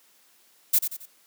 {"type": "noise with echo", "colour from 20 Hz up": "violet", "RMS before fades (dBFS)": -19, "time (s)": [0.73, 0.79], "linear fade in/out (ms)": 10, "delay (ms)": 90, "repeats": 3, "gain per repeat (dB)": -8, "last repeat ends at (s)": 1.06, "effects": ["white hiss -60 dBFS RMS until 1.26 s", "high-pass 200 Hz 12 dB/octave"]}